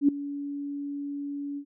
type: tone with ADSR envelope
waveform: sine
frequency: 284.7 Hz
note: C#4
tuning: 46 cents sharp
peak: -14 dBFS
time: 0.01-1.65 s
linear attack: 75 ms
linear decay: 5 ms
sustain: -17 dB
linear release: 77 ms
effects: none